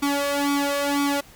sawtooth tone with flanger, 283.8 Hz, C#4, 41 cents sharp, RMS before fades -23 dBFS, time 0.02-1.21 s, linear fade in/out 10 ms, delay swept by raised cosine 0.86 to 1.68 ms, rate 2 Hz, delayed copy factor +0.85, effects pink hiss -49 dBFS RMS until 1.35 s

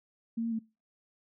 sine tone with pitch steps, 228.8 / 230.4 / 223.9 Hz, A#3 / A#3 / A3, -32 / -20 / +30 cents, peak -29 dBFS, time 0.37-0.592 s, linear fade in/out 10 ms, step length 74 ms, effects noise-tail reverb RT60 0.3 s tail -24 dB re dry

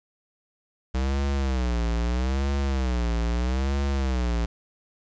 square tone with vibrato, 63.3 Hz, B1, 43 cents sharp, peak -23 dBFS, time 0.94-4.46 s, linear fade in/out 10 ms, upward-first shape sine, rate 0.78 Hz, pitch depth 170 cents each way, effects resampled to 16000 Hz + 9-bit

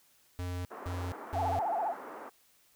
square tone bursts, 89.4 Hz, F2, 41 cents sharp, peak -35 dBFS, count 3, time 0.39-1.59 s, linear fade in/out 0 ms, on 260 ms, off 210 ms
white band-pass noise, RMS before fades -45 dBFS, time 0.7-2.3 s, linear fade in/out 20 ms, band 260 to 1300 Hz, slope 24 dB/octave
sine tone with vibrato, 770 Hz, G5, 31 cents flat, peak -29 dBFS, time 1.32-1.95 s, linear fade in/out 50 ms, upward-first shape sine, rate 15 Hz, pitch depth 240 cents each way
effects white hiss -66 dBFS RMS until 2.75 s

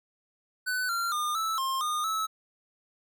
square tone with pitch steps, 1501 / 1377 / 1212 / 1313 / 1062 / 1222 / 1301 Hz, F#6 / F6 / D#6 / E6 / C6 / D#6 / E6, +24 / -25 / -46 / -7 / +25 / -32 / -23 cents, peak -28 dBFS, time 0.66-2.27 s, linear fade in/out 20 ms, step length 230 ms, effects none

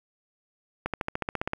accelerating click train, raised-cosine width 0.5 ms, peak -13 dBFS, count 11, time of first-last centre 0.86-1.534 s, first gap 77 ms, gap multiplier 0.97, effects 8-bit

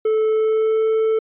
triangle tone with pitch glide, 436.4 to 441.5 Hz, A4 to A4, -14 to +6 cents, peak -13 dBFS, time 0.05-1.19 s, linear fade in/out 5 ms, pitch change +20 cents, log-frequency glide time 0.29-0.88 s, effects resampled to 8000 Hz

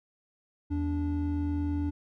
triangle tone pair together, 81.43 / 290.2 Hz, E2 / D4, -21 / -21 cents, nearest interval octave + minor seventh, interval 2200 cents, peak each -28 dBFS, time 0.7-1.91 s, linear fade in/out 20 ms, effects none

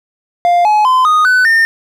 triangle tone with pitch steps, 700 / 847 / 1024.9 / 1240.1 / 1500.5 / 1815.6 Hz, F5 / G#5 / C6 / D#6 / F#6 / A#6, +4 / +34 / -36 / -6 / +24 / -46 cents, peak -5 dBFS, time 0.45-1.65 s, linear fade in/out 0 ms, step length 200 ms, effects none

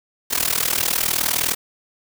white noise with amplitude modulation, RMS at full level -17 dBFS, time 0.3-1.55 s, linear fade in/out 20 ms, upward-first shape sine, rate 39.7 Hz, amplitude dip 90%, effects none

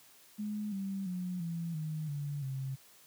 sine tone with pitch steps, 210 / 194.81 / 180.72 / 167.64 / 155.52 / 144.27 / 133.83 Hz, G#3 / G3 / F#3 / E3 / D#3 / D3 / C3, +19 / -11 / -40 / +29 / 0 / -30 / +39 cents, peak -34 dBFS, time 0.38-2.76 s, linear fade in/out 20 ms, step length 340 ms, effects white hiss -60 dBFS RMS until 3.06 s + high-pass 80 Hz 12 dB/octave

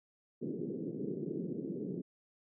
white band-pass noise, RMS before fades -39 dBFS, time 0.41-2.02 s, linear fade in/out 20 ms, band 140 to 420 Hz, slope 48 dB/octave, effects none

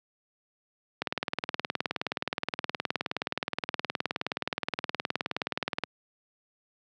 click train, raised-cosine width 0.3 ms, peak -12 dBFS, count 93, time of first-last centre 1.02-5.837 s, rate 19.1 Hz, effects high-pass 150 Hz 12 dB/octave

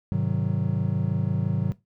triangle chord, Ab dominant seventh, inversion none, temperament just, 103.83 / 129.78 / 155.74 / 186.89 Hz, Ab2 / C3 / Eb3 / Gb3, 0 / -14 / +2 / +18 cents, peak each -26 dBFS, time 0.12-1.72 s, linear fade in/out 0 ms, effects noise-tail reverb RT60 0.2 s tail -18 dB re dry

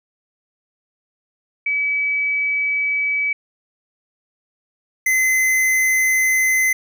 sine / square tone pair in turn, 2287 / 2048 Hz, D7 / C7, -47 / -38 cents, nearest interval major second, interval 191 cents, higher first, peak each -17 / -15 dBFS, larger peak second, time 1.66-3.33 / 5.06-6.73 s, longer neither, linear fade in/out 5 ms, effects none

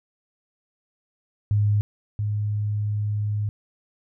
sine tone pair in turn, 103.83 / 104.61 Hz, G#2 / G#2, 0 / +13 cents, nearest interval unison, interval 13 cents, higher second, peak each -17 / -22 dBFS, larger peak first, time 1.51-1.81 / 2.19-3.49 s, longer second, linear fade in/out 0 ms, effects none

